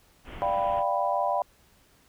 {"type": "low-pass noise", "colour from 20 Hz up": "pink", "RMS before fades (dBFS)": -42, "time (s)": [0.24, 0.84], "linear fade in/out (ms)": 50, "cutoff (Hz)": 3300, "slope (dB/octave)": 96}
{"type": "chord", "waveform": "sine", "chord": "G dominant seventh", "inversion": "second", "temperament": "equal", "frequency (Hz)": [587.3, 698.5, 784, 987.8], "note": ["D5", "F5", "G5", "B5"], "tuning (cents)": [0, 0, 0, 0], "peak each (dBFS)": -29, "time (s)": [0.42, 1.42], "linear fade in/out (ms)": 0}
{"effects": ["pink hiss -61 dBFS RMS until 2.08 s"]}